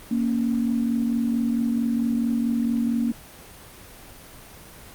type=tone pair together; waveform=sine; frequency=232.7 / 277.2 Hz; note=A#3 / C#4; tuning=-3 / 0 cents; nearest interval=minor third; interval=303 cents; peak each=-21 / -27 dBFS; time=0.11-3.12 s; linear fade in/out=5 ms; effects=pink hiss -44 dBFS RMS until 4.94 s + Opus 24 kbps